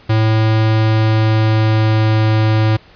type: tone with pitch glide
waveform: square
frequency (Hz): 110 to 109.18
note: A2 to A2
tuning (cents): 0 to -13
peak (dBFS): -11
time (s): 0.09-2.77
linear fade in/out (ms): 10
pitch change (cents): -13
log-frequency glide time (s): 0.64-2.25
effects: pink hiss -45 dBFS RMS until 2.95 s + resampled to 11025 Hz